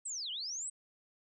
sine linear two-way sweep, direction down then up, 8290 to 2823 to 8290 Hz, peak -37 dBFS, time 0.05-0.7 s, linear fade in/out 10 ms, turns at 0.31 s, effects none

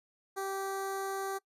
15% pulse tone with notch filter, 389 Hz, G4, 13 cents flat, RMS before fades -36 dBFS, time 0.36-1.39 s, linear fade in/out 20 ms, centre 3000 Hz, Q 0.73, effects noise-tail reverb RT60 0.1 s tail -23 dB re dry + resampled to 32000 Hz

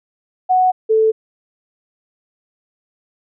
sine tone pair in turn, 740 / 440 Hz, F#5 / A4, 0 / 0 cents, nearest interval major sixth, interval 900 cents, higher first, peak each -10 dBFS, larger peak neither, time 0.49-0.72 / 0.89-1.12 s, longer neither, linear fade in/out 20 ms, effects none

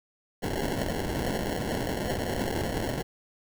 violet noise with sample-and-hold, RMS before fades -30 dBFS, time 0.42-3.03 s, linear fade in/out 20 ms, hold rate 1225 Hz, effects none

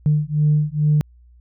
sine beating tone pair, 149.2 / 151.5 Hz, D3 / D#3, +28 / -46 cents, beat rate 2.3 Hz, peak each -17 dBFS, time 0.06-1.01 s, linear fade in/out 0 ms, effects tanh soft clip ceiling -8 dBFS + added 60 Hz sine -46 dBFS peak until 1.4 s

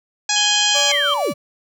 harmonic tone, 832 Hz, G#5, 3 cents sharp, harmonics 1 / 2 / 3 / 4 / 5 / 6 / 7 / 8 / 9, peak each -25 / -25 / -25 / -25 / -25 / -25 / -25 / -25 / -25 dBFS, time 0.29-0.92 s, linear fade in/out 5 ms
sine tone, 3153 Hz, G7, 9 cents sharp, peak -18 dBFS, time 0.36-1.14 s, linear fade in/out 2 ms
35% pulse tone with tremolo, 577 Hz, D5, 31 cents flat, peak -20 dBFS, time 0.74-1.34 s, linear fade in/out 20 ms, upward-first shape sine, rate 6.3 Hz, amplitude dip 25%
sine linear sweep, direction down, 2375 to 81 Hz, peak -19 dBFS, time 0.88-1.34 s, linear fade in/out 50 ms
effects none

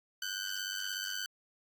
15% pulse ring-modulated tone, 1521 Hz, F#6, 47 cents sharp, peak -26 dBFS, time 0.22-1.26 s, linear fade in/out 2 ms, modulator 48.4 Hz, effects AAC 64 kbps

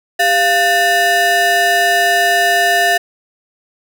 square ring-modulated tone, 546 Hz, C#5, 26 cents flat, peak -8 dBFS, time 0.19-2.98 s, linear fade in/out 10 ms, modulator 1240 Hz, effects none

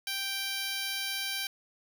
10% pulse tone with high-pass filter, 784 Hz, G5, in tune, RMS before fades -34 dBFS, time 0.07-1.47 s, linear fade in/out 2 ms, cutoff 1700 Hz, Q 0.53, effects none

